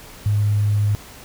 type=tone with sample-and-hold; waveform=sine; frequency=103.83 Hz; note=G#2; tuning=in tune; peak=-15 dBFS; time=0.26-0.95 s; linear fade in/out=0 ms; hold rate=11025 Hz; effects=pink hiss -41 dBFS RMS until 1.24 s